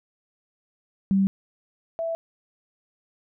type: tone pair in turn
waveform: sine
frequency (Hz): 194.3 / 660.8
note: G3 / E5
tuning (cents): -15 / +4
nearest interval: octave + major sixth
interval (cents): 2119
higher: second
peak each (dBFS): -17 / -25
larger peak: first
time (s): 1.11-1.27 / 1.99-2.15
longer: neither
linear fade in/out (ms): 0
effects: none